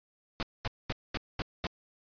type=noise bursts; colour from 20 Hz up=pink; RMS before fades=-32 dBFS; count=6; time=0.4-1.668 s; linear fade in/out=0 ms; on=28 ms; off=220 ms; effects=resampled to 11025 Hz